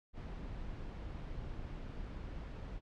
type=noise; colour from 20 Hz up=brown; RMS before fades=-44 dBFS; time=0.13-2.81 s; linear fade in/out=50 ms; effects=low-pass 4000 Hz 12 dB/octave